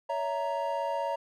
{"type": "chord", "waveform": "triangle", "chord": "A# diminished", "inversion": "first", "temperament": "equal with one note detuned", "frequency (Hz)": [563.4, 659.3, 932.3], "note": ["C#5", "E5", "A#5"], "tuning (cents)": [28, 0, 0], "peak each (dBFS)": [-31, -33, -30], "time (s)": [0.09, 1.16], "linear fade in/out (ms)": 10, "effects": []}